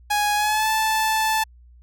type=tone with pitch glide; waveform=sawtooth; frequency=830.6 to 876.4 Hz; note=G#5 to A5; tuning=0 to -7 cents; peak=-15 dBFS; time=0.1-1.44 s; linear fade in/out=10 ms; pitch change=+93 cents; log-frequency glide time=0.35-0.69 s; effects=added 60 Hz sine -46 dBFS peak until 1.82 s